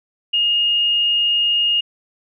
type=tone; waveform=sine; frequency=2848 Hz; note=F7; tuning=33 cents sharp; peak=-14 dBFS; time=0.33-1.81 s; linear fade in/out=10 ms; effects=none